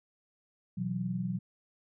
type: chord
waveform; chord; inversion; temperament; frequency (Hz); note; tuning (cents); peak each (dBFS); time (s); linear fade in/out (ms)
sine; B suspended fourth; none; just; 123.47 / 164.63 / 185.21; B2 / E3 / F#3; 0 / -2 / +2; -37 / -37 / -33; 0.77-1.39; 10
effects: none